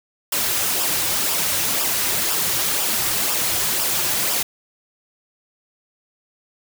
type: noise with flanger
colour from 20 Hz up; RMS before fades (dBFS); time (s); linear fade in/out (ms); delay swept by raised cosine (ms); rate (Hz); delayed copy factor
white; -21; 0.32-4.43; 5; 0.47 to 4.67; 2; -0.55
effects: none